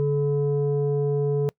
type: tone pair together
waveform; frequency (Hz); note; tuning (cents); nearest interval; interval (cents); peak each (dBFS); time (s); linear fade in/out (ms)
sine; 143.5 / 430; D3 / A4; -40 / -40; octave + perfect fifth; 1900; -21; 0-1.49; 0
effects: noise-tail reverb RT60 0.1 s tail -26 dB re dry + tanh soft clip ceiling -16 dBFS